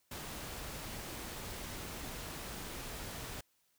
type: noise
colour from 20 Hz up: pink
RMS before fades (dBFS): -44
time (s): 0.11-3.41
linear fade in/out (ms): 5
effects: white hiss -75 dBFS RMS until 3.78 s